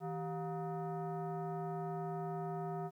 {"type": "tone with frequency modulation", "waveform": "sine", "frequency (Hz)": 161.1, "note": "E3", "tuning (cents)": -39, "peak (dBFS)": -37, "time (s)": [0, 2.91], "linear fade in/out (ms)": 50, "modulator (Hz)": 551, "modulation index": 1.3, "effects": ["12-bit"]}